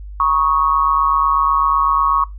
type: tone with amplitude modulation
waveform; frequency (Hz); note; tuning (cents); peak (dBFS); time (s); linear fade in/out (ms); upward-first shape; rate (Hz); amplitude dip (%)
sine; 1108.7; C#6; 0; -8; 0.2-2.24; 2; sine; 148; 85
effects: noise-tail reverb RT60 0.2 s tail -22 dB re dry + added 50 Hz sine -29 dBFS peak until 2.38 s